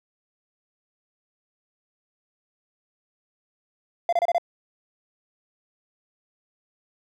triangle tone bursts, 689 Hz, F5, 24 cents flat, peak -16 dBFS, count 5, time 4.09-4.382 s, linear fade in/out 2 ms, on 36 ms, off 28 ms, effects none

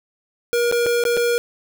square tone with dropouts, 475.8 Hz, A#4, 35 cents sharp, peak -17 dBFS, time 0.53-1.38 s, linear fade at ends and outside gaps 0 ms, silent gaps 0.714-0.724 / 0.861-0.865 / 1.038-1.052 / 1.168-1.173 s, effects none

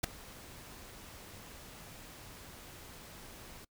pink noise with ADSR envelope, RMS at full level -28 dBFS, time 0.03-3.65 s, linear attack 12 ms, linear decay 4 ms, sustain -23 dB, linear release 9 ms, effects noise-tail reverb RT60 0.1 s tail -24 dB re dry

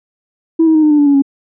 sine tone with pitch steps, 326.2 / 318.6 / 311.1 / 303.8 / 296.7 / 289.8 / 283 / 276.4 Hz, E4 / D#4 / D#4 / D#4 / D4 / D4 / C#4 / C#4, -18 / +41 / 0 / -41 / +18 / -23 / +36 / -5 cents, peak -5 dBFS, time 0.59-1.222 s, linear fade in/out 10 ms, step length 79 ms, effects tanh soft clip ceiling -3 dBFS

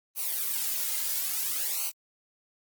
blue noise with flanger, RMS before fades -30 dBFS, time 0.15-1.92 s, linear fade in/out 50 ms, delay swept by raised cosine 0.57 to 2.67 ms, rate 0.59 Hz, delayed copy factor -1, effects Opus 24 kbps

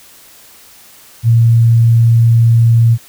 sine tone, 115.7 Hz, A#2, 13 cents flat, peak -5 dBFS, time 1.23-2.98 s, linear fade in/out 50 ms, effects white hiss -41 dBFS RMS until 3.08 s

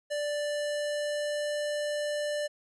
square tone with pitch glide, 587.3 to 591 Hz, D5 to D5, 0 to +11 cents, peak -30 dBFS, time 0.1-2.48 s, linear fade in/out 20 ms, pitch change +11 cents, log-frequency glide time 0.31-1.55 s, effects resampled to 24000 Hz

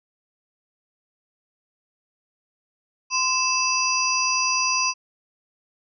sine tone cluster, 1031 / 2636 / 4840 / 5830 Hz, C6 / E7 / D#8 / F#8, -26 / -1 / -49 / -26 cents, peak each -25 dBFS, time 3.1-4.94 s, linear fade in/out 50 ms, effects none

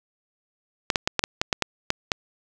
clicks, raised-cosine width 0.2 ms, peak -3 dBFS, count 10, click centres 0.902 / 0.958 / 1.075 / 1.193 / 1.239 / 1.415 / 1.528 / 1.623 / 1.904 / 2.118 s, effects none

